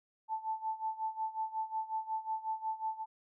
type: tone with tremolo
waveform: sine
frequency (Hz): 880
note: A5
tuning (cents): 0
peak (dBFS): -31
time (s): 0.28-3.06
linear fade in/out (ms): 50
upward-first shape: sine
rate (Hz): 5.5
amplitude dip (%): 85
effects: none